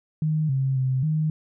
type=tone with pitch steps; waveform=sine; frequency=155.3 / 134 / 130.6 / 155.4 Hz; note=D#3 / C3 / C3 / D#3; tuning=-3 / +42 / -3 / -2 cents; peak=-20 dBFS; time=0.22-1.3 s; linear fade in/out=2 ms; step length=270 ms; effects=none